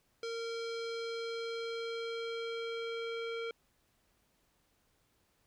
square tone with low-pass filter sweep, 460.1 Hz, A#4, 23 cents flat, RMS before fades -39 dBFS, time 0.23-3.51 s, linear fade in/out 2 ms, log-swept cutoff 5000 to 2900 Hz, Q 2.2, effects pink hiss -74 dBFS RMS until 5.46 s

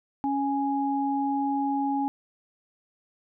sine tone pair together, 277.2 / 830.6 Hz, C#4 / G#5, 0 / 0 cents, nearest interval octave + perfect fifth, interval 1900 cents, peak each -26 / -27 dBFS, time 0.24-2.08 s, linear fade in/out 0 ms, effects none

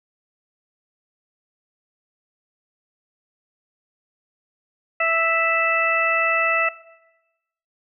harmonic tone, 659.3 Hz, E5, in tune, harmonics 1 / 2 / 3 / 4, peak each -23 / -23 / -23 / -23 dBFS, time 5-6.69 s, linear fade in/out 5 ms, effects noise-tail reverb RT60 1.0 s tail -18 dB re dry

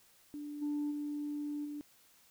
sine tone with level steps, 293.8 Hz, D4, 1 cent sharp, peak -40 / -31 / -35 / -39 dBFS, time 0.34-1.81 s, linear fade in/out 0 ms, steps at 0.61 / 0.9 / 1.64 s, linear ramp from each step 20 ms, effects tanh soft clip ceiling -30 dBFS + white hiss -65 dBFS RMS until 2.3 s

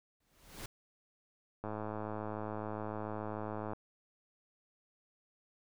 pink noise with exponential growth, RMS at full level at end -42 dBFS, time 0.2-0.66 s, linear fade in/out 5 ms, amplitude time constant 100 ms
click train, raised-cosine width 1 ms, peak -26 dBFS, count 225, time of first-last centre 1.64-3.733 s, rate 107 Hz
effects none

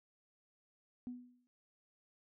sine tone with exponential decay, 246.9 Hz, B3, in tune, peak -38 dBFS, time 1.07-1.47 s, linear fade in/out 0 ms, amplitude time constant 86 ms, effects noise-tail reverb RT60 0.4 s tail -25 dB re dry + tanh soft clip ceiling -35 dBFS

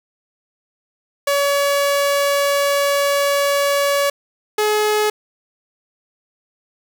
sawtooth tone pair in turn, 566 / 424 Hz, C#5 / G#4, +36 / +36 cents, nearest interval perfect fourth, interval 500 cents, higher first, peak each -11 dBFS, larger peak neither, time 1.27-4.1 / 4.58-5.1 s, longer first, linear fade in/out 5 ms, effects 7-bit

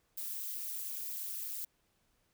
violet noise with amplitude modulation, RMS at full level -36 dBFS, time 0.17-1.65 s, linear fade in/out 5 ms, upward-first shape sine, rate 209 Hz, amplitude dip 100%, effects pink hiss -75 dBFS RMS until 2.33 s

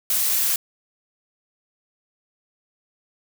blue noise, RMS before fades -21 dBFS, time 0.1-0.56 s, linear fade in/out 2 ms, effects none

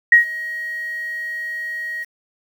sine tone with ADSR envelope, 1890 Hz, A#6, 23 cents sharp, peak -4 dBFS, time 0.12-2.05 s, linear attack 4 ms, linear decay 120 ms, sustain -20 dB, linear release 25 ms, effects 7-bit

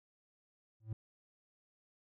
triangle tone with exponential growth, 110 Hz, A2, in tune, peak -31 dBFS, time 0.8-0.93 s, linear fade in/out 5 ms, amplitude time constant 28 ms, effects none

